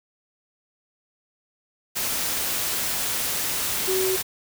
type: tone in noise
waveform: sine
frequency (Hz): 376.7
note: F#4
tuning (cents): +31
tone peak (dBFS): -22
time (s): 3.87-4.17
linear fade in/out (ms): 20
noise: white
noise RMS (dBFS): -26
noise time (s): 1.95-4.23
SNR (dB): +1
effects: none